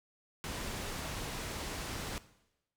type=low-pass noise; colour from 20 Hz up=pink; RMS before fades=-40 dBFS; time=0.44-2.18 s; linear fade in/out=0 ms; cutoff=10000 Hz; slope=12 dB/octave; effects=noise-tail reverb RT60 0.9 s tail -17 dB re dry